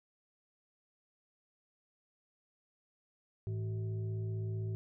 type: tone with frequency modulation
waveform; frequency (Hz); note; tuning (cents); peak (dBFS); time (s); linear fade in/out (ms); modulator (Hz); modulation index
sine; 107.2; A2; -45; -34; 3.47-4.75; 0; 270; 0.5
effects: none